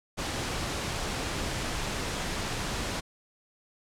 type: noise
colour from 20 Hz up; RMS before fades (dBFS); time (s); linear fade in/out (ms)
pink; -32; 0.17-3.01; 20
effects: low-pass 8000 Hz 12 dB/octave